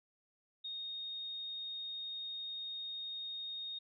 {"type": "tone", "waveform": "sine", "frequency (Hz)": 3711, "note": "A#7", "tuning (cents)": -9, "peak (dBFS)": -40, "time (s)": [0.64, 3.79], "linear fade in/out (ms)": 10, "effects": []}